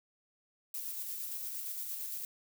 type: noise with tremolo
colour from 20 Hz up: violet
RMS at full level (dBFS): -39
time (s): 0.74-2.25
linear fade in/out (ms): 2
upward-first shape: square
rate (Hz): 8.7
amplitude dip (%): 25
effects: none